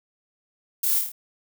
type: noise with echo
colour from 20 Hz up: violet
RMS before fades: -24 dBFS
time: 0.83-0.99 s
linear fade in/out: 5 ms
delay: 26 ms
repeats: 5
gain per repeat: -3 dB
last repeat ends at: 1.12 s
effects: none